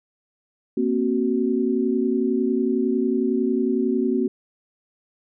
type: tone cluster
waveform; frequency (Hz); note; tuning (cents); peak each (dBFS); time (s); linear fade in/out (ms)
sine; 233.8 / 264.8 / 373.4; A#3 / C4 / F#4; +5 / +21 / +16; -23; 0.77-4.28; 5
effects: none